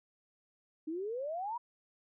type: exponential sweep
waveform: sine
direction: up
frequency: 302.5 to 987.8 Hz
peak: -35 dBFS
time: 0.87-1.58 s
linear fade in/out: 10 ms
effects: none